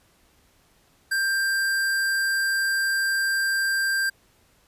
square tone, 1583 Hz, G6, 17 cents sharp, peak -22 dBFS, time 1.11-4.1 s, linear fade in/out 10 ms, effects pink hiss -61 dBFS RMS until 4.67 s + resampled to 32000 Hz

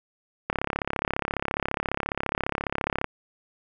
click train, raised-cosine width 0.5 ms, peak -10 dBFS, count 89, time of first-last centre 0.5-3.043 s, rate 34.6 Hz, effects none

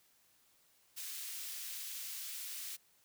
white high-pass noise, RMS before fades -44 dBFS, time 0.96-2.77 s, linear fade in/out 20 ms, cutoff 2300 Hz, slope 12 dB/octave, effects white hiss -70 dBFS RMS until 3.04 s

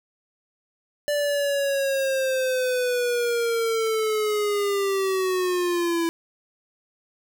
square linear sweep, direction down, 587.3 to 331.7 Hz, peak -22 dBFS, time 1.08-6.09 s, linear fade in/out 0 ms, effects none

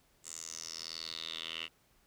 10% pulse tone with band-pass filter sweep, 81.5 Hz, E2, 19 cents flat, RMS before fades -43 dBFS, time 0.23-1.69 s, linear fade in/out 50 ms, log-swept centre 7700 to 2800 Hz, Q 5.6, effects pink hiss -69 dBFS RMS until 2.06 s

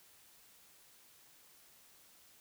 silence, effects white hiss -63 dBFS RMS until 2.4 s

